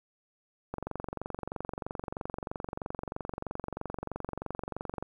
click train, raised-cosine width 1 ms, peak -21 dBFS, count 100, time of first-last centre 0.74-5.026 s, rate 23.1 Hz, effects 10-bit

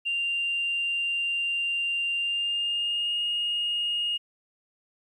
sine tone with pitch glide, 2785 to 2857 Hz, F7 to F7, -5 to +39 cents, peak -24 dBFS, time 0.05-4.18 s, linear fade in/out 20 ms, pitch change +44 cents, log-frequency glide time 2.15-3.22 s, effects tanh soft clip ceiling -20 dBFS + 11-bit

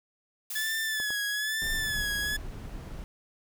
blue noise with exponential decay, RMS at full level -35 dBFS, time 0.5-1.75 s, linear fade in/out 5 ms, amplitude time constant 270 ms
sawtooth tone with vibrato, 1720 Hz, A6, 40 cents flat, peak -25 dBFS, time 0.55-2.37 s, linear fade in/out 10 ms, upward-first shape sine, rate 1.1 Hz, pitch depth 63 cents each way
clicks, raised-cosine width 1 ms, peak -28 dBFS, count 2, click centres 1.001 / 1.105 s
brown noise, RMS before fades -38 dBFS, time 1.62-3.04 s, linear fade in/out 0 ms
effects none

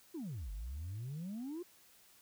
sine exponential two-way sweep, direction down then up, 366.2 to 46.4 to 366.2 Hz, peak -38 dBFS, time 0.14-1.63 s, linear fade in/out 10 ms, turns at 0.52 s, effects tanh soft clip ceiling -38 dBFS + white hiss -64 dBFS RMS until 2.21 s

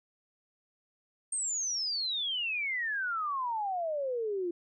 sine exponential sweep, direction down, 8680 to 338 Hz, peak -30 dBFS, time 1.32-4.51 s, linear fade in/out 5 ms, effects none

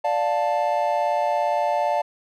triangle chord, D minor, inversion none, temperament just, 587.3 / 704.8 / 881 Hz, D5 / F5 / A5, 0 / +16 / +2 cents, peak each -22 dBFS, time 0.04-2.02 s, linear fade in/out 10 ms, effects none

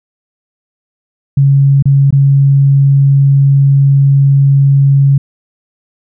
sine tone with dropouts, 138.59 Hz, C#3, in tune, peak -4 dBFS, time 1.37-5.18 s, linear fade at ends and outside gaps 5 ms, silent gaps 1.825-1.855 / 2.107-2.125 s, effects none

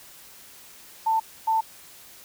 sine tone bursts at uneven times, 890 Hz, A5, 20 cents sharp, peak -19 dBFS, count 2, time 1.06-1.2 / 1.47-1.61 s, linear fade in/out 10 ms, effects white hiss -48 dBFS RMS until 2.24 s

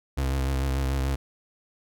35% pulse tone with vibrato, 67 Hz, C2, 42 cents sharp, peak -22 dBFS, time 0.17-1.16 s, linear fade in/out 10 ms, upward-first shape sine, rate 6.8 Hz, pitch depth 43 cents each way, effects none

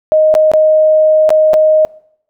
sine tone with dropouts, 622.3 Hz, D#5, in tune, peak -5 dBFS, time 0.12-1.85 s, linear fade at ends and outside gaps 0 ms, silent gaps 0.341-0.351 / 0.516-0.536 / 1.292-1.304 / 1.534-1.54 s, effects noise-tail reverb RT60 0.7 s tail -24 dB re dry

